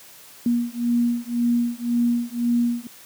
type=beating tone pair; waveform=sine; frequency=237.4 / 239.3 Hz; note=A#3 / A#3; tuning=+32 / +46 cents; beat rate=1.9 Hz; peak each=-22 dBFS; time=0.46-2.87 s; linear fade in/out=2 ms; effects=white hiss -46 dBFS RMS until 3.05 s + high-pass 80 Hz 12 dB/octave